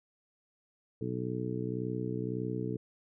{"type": "harmonic tone", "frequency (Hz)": 61.8, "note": "B1", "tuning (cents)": 2, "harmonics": [2, 3, 4, 5, 6, 7], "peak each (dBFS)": [-37, -39, -41, -39, -43, -39], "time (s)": [1.01, 2.77], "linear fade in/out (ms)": 5, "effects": []}